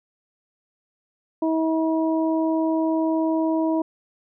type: harmonic tone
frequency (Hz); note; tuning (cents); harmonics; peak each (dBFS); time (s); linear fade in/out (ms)
321.1; E4; -45; 1 / 2 / 3; -20 / -26 / -30; 1.42-3.82; 5
effects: none